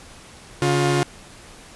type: tone pair together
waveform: sawtooth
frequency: 140.8 / 355.1 Hz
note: C#3 / F4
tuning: +27 / +29 cents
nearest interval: octave + major third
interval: 1602 cents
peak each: -16 dBFS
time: 0.62-1.03 s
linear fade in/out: 0 ms
effects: pink hiss -44 dBFS RMS until 1.75 s + resampled to 24000 Hz